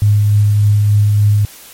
sine tone with tremolo, 103.83 Hz, G#2, in tune, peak -6 dBFS, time 0.02-1.45 s, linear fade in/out 0 ms, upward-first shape triangle, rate 3.4 Hz, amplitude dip 25%, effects white hiss -37 dBFS RMS until 1.73 s + MP3 64 kbps

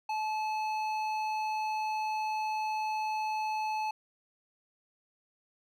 sine tone with hard clipping, 864 Hz, A5, 32 cents flat, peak -32 dBFS, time 0.09-3.91 s, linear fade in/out 5 ms, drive 10 dB, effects none

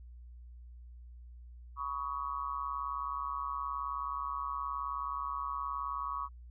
sine tone with amplitude modulation, 1123 Hz, C#6, 22 cents sharp, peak -30 dBFS, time 1.76-6.29 s, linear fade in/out 50 ms, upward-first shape sine, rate 139 Hz, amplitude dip 95%, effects added 60 Hz sine -48 dBFS peak until 6.5 s

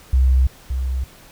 sine tone pair in turn, 64.7 / 64.7 Hz, C2 / C2, -19 / -19 cents, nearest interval unison, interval 0 cents, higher neither, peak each -11 / -19 dBFS, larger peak first, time 0.13-0.47 / 0.7-1.04 s, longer neither, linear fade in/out 5 ms, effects pink hiss -46 dBFS RMS until 1.31 s

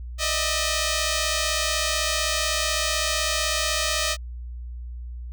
5% pulse tone pair together, 604.1 / 640 Hz, D5 / D#5, +49 / +49 cents, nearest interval minor second, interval 100 cents, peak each -14 dBFS, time 0.18-4.17 s, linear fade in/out 50 ms, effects added 60 Hz sine -32 dBFS peak until 5.32 s

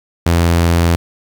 sawtooth tone, 84.9 Hz, F2, 48 cents flat, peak -6 dBFS, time 0.26-0.96 s, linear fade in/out 5 ms, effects 7-bit

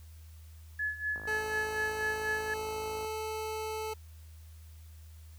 sine tone with tremolo, 1708 Hz, G#6, 48 cents sharp, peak -29 dBFS, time 0.79-2.54 s, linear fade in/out 5 ms, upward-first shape sine, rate 4.1 Hz, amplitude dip 80%
click train, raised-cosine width 1 ms, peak -33 dBFS, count 101, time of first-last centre 1.16-3.047 s, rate 53 Hz
25% pulse tone with pitch glide, 433.1 to 435.9 Hz, A4 to A4, -27 to -16 cents, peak -31 dBFS, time 1.27-3.94 s, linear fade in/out 10 ms, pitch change +11 cents, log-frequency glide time 1.71-3.27 s
effects added 79 Hz sine -48 dBFS peak until 5.38 s + white hiss -63 dBFS RMS until 5.38 s

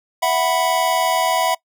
square chord, E suspended second, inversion none, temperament equal, 659.3 / 740 / 987.8 Hz, E5 / F#5 / B5, 0 / 0 / 0 cents, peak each -21 dBFS, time 0.22-1.55 s, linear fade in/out 10 ms, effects noise-tail reverb RT60 0.1 s tail -23 dB re dry

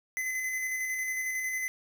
square tone with tremolo, 2034 Hz, C7, 50 cents flat, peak -30 dBFS, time 0.17-1.68 s, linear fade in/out 0 ms, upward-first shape square, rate 11 Hz, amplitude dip 25%, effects 10-bit

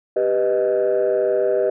sine chord, G augmented, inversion none, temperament equal, 392 / 493.9 / 622.3 Hz, G4 / B4 / D#5, 0 / 0 / 0 cents, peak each -19 dBFS, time 0.16-1.7 s, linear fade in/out 5 ms, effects tanh soft clip ceiling -11 dBFS

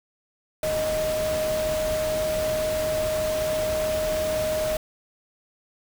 sine tone in noise, 622.3 Hz, D#5, in tune, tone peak -23 dBFS, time 0.63-4.77 s, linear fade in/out 2 ms, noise pink, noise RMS -32 dBFS, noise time 0.63-4.77 s, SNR +6 dB, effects none

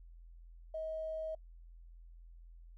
triangle tone with tanh clipping, 635 Hz, D#5, 35 cents sharp, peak -37 dBFS, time 0.74-1.35 s, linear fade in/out 5 ms, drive 3 dB, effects noise-tail reverb RT60 0.1 s tail -26 dB re dry + added 42 Hz sine -52 dBFS peak until 2.77 s

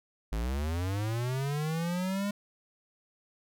square linear sweep, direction up, 50.9 to 205.7 Hz, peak -30 dBFS, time 0.32-2.31 s, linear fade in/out 5 ms, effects none

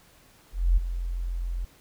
sine tone with ADSR envelope, 43.47 Hz, F1, 7 cents flat, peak -15 dBFS, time 0.52-1.65 s, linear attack 250 ms, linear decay 14 ms, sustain -12 dB, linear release 5 ms, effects pink hiss -57 dBFS RMS until 1.8 s

